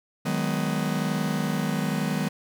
45% pulse chord, G# minor seventh, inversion second, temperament just, 155.74 / 186.89 / 207.7 / 249.2 Hz, D#3 / F#3 / G#3 / B3, +2 / +18 / 0 / +16 cents, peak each -29 / -30 / -30 / -31 dBFS, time 0.25-2.29 s, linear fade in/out 10 ms, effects none

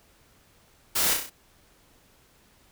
white noise with echo, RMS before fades -25 dBFS, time 0.95-1.14 s, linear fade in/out 10 ms, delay 32 ms, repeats 5, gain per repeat -4 dB, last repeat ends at 1.3 s, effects pink hiss -60 dBFS RMS until 2.71 s

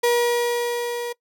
35% pulse tone with level ramp, 478.7 Hz, A#4, 46 cents sharp, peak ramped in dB -14 to -25 dBFS, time 0.03-1.13 s, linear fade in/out 10 ms, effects noise-tail reverb RT60 0.1 s tail -22 dB re dry

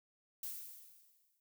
violet noise with exponential decay, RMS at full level -41 dBFS, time 0.43-1.4 s, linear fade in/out 2 ms, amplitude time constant 210 ms, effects noise-tail reverb RT60 0.1 s tail -26 dB re dry

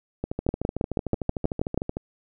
two click trains, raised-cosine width 2 ms, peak -9 / -14 dBFS, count 9 / 24, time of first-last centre 0.49-1.776 / 0.24-1.969 s, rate 6.22 / 13.3 Hz, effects none

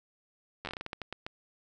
slowing click train, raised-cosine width 0.3 ms, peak -21 dBFS, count 13, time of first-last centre 0.65-1.265 s, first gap 10 ms, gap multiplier 1.27, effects none

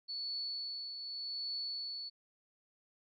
sine tone with tremolo, 4435 Hz, C#8, in tune, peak -36 dBFS, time 0.08-2.1 s, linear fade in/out 20 ms, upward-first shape triangle, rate 0.85 Hz, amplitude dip 50%, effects none

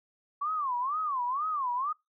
sine tone with vibrato, 1108.7 Hz, C#6, in tune, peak -28 dBFS, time 0.41-1.93 s, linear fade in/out 10 ms, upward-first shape sine, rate 2.1 Hz, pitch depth 240 cents each way, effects noise-tail reverb RT60 0.2 s tail -24 dB re dry

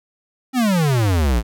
square exponential sweep, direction down, 269.2 to 53 Hz, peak -15 dBFS, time 0.53-1.43 s, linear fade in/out 50 ms, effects none

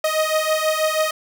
sawtooth beating tone pair, 622.3 / 628.5 Hz, D#5 / D#5, 0 / +17 cents, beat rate 6.2 Hz, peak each -17 dBFS, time 0.04-1.11 s, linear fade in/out 5 ms, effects none

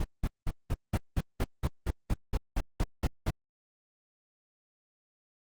brown noise bursts, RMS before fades -27 dBFS, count 15, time 0-3.305 s, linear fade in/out 5 ms, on 43 ms, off 190 ms, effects Opus 24 kbps

